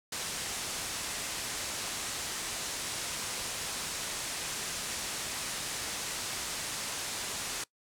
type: low-pass noise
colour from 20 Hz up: white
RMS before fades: -37 dBFS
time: 0.12-7.64 s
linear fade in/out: 5 ms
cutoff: 9400 Hz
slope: 24 dB/octave
effects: noise-tail reverb RT60 0.1 s tail -22 dB re dry